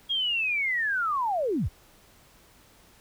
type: linear sweep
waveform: sine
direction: down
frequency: 3294 to 36.03 Hz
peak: -24 dBFS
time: 0.09-1.69 s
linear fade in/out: 20 ms
effects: pink hiss -57 dBFS RMS until 3 s